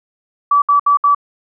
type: tone bursts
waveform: sine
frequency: 1151 Hz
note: D6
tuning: 35 cents flat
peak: -8 dBFS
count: 4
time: 0.51-1.148 s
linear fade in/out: 5 ms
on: 110 ms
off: 66 ms
effects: none